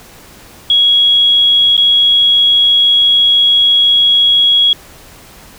sine tone with dropouts, 3322 Hz, G#7, in tune, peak -6 dBFS, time 0.7-4.73 s, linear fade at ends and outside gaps 2 ms, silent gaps 1.768-1.777 s, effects pink hiss -38 dBFS RMS until 5.58 s

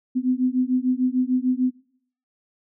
sine beating tone pair, 250.9 / 257.6 Hz, B3 / C4, +28 / -27 cents, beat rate 6.7 Hz, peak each -22 dBFS, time 0.15-1.71 s, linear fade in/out 20 ms, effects noise-tail reverb RT60 0.6 s tail -19 dB re dry

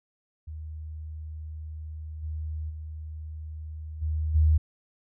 sine tone with level steps, 77.78 Hz, D#2, in tune, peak -35 / -30 / -35 / -25 / -17 dBFS, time 0.47-4.58 s, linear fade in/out 10 ms, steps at 2.22 / 2.69 / 4.01 / 4.34 s, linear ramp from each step 20 ms, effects none

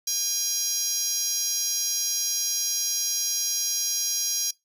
10% pulse tone with high-pass filter, 810 Hz, G#5, 43 cents flat, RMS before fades -27 dBFS, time 0.07-4.51 s, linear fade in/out 5 ms, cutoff 6100 Hz, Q 4.3, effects noise-tail reverb RT60 0.2 s tail -23 dB re dry

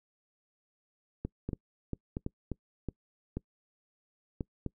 clicks, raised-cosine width 3 ms, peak -21 dBFS, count 11, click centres 1.25 / 1.49 / 1.532 / 1.933 / 2.169 / 2.264 / 2.517 / 2.887 / 3.37 / 4.408 / 4.663 s, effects noise-tail reverb RT60 0.1 s tail -25 dB re dry

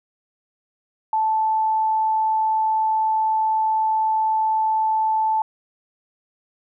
sine tone, 876 Hz, A5, 8 cents flat, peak -17 dBFS, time 1.13-5.42 s, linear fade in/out 2 ms, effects none

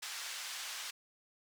white band-pass noise, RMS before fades -43 dBFS, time 0.02-0.91 s, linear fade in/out 10 ms, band 1100 to 6200 Hz, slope 12 dB/octave, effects none

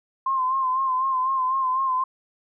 sine tone with vibrato, 1046.5 Hz, C6, in tune, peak -20 dBFS, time 0.26-2.04 s, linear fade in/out 5 ms, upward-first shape sine, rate 4 Hz, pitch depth 50 cents each way, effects none

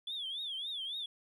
triangle tone with vibrato, 3410 Hz, G#7, 45 cents sharp, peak -34 dBFS, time 0.07-1.06 s, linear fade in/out 5 ms, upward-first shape triangle, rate 3.6 Hz, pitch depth 190 cents each way, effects tanh soft clip ceiling -34 dBFS

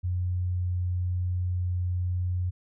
sine tone, 89.9 Hz, F#2, 49 cents flat, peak -25 dBFS, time 0.03-2.51 s, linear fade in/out 20 ms, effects none

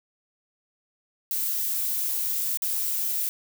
violet noise with dropouts, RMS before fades -27 dBFS, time 1.31-3.29 s, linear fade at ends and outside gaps 0 ms, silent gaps 2.573-2.621 s, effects none

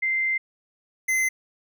sine / square tone pair in turn, 2084 / 2058 Hz, C7 / C7, -7 / -29 cents, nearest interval unison, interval 22 cents, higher first, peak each -21 dBFS, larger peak neither, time 0.02-0.38 / 1.08-1.29 s, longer first, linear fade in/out 10 ms, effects none

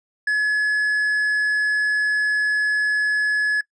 triangle tone, 1701 Hz, G#6, 41 cents sharp, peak -15 dBFS, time 0.27-3.61 s, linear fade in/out 5 ms, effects noise-tail reverb RT60 0.1 s tail -23 dB re dry + resampled to 22050 Hz

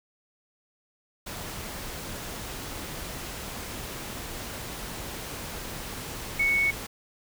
sine tone in noise, 2216 Hz, C#7, 1 cent flat, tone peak -21 dBFS, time 6.39-6.71 s, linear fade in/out 10 ms, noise pink, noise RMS -37 dBFS, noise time 1.26-6.87 s, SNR +13 dB, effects none

